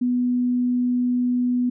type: tone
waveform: sine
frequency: 246.9 Hz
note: B3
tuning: in tune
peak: -18 dBFS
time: 0.01-1.7 s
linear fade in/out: 10 ms
effects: none